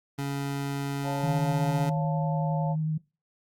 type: tone with pitch glide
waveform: 25% pulse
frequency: 140 to 140.97 Hz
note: C#3 to C#3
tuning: +18 to +29 cents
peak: -25 dBFS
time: 0.18-1.9 s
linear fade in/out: 10 ms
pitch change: +11 cents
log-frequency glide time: 1.08-1.43 s
type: chord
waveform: sine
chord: Db augmented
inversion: none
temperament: equal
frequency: 554.4 / 698.5 / 880 Hz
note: Db5 / F5 / A5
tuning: 0 / 0 / 0 cents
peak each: -35 dBFS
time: 1.03-2.76 s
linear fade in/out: 50 ms
type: tone with vibrato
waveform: sine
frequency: 156.3 Hz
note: D#3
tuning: 8 cents sharp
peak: -25 dBFS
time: 1.23-2.98 s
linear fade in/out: 10 ms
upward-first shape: sine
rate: 11 Hz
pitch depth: 14 cents each way
effects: noise-tail reverb RT60 0.3 s tail -23 dB re dry + Opus 48 kbps